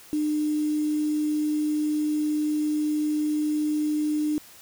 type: tone with quantisation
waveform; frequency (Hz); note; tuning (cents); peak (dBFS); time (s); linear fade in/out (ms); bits
sine; 302.1; D4; +49; -22; 0.13-4.38; 0; 7
effects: white hiss -49 dBFS RMS until 4.61 s